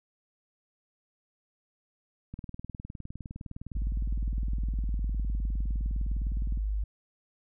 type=click train; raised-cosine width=5 ms; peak=-27 dBFS; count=84; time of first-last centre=2.34-6.575 s; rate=19.6 Hz
type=tone; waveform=sine; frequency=51.3 Hz; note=G#1; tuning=21 cents flat; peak=-27 dBFS; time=3.75-6.84 s; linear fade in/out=5 ms
effects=none